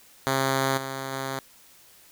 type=tone with level steps; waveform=5% pulse; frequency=134.3 Hz; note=C3; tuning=46 cents sharp; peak=-11 / -20 / -18 dBFS; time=0.27-1.39 s; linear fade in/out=0 ms; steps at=0.77 / 1.12 s; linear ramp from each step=10 ms; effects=white hiss -54 dBFS RMS until 2.11 s